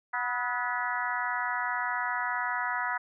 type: harmonic tone with a mistuned harmonic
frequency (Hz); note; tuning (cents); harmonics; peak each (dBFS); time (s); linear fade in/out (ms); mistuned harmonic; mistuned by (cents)
244.8; B3; -15; 3 / 4 / 5 / 6 / 7 / 8; -37 / -33 / -36 / -35 / -36 / -36; 0.13-2.98; 10; 5; +58
effects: none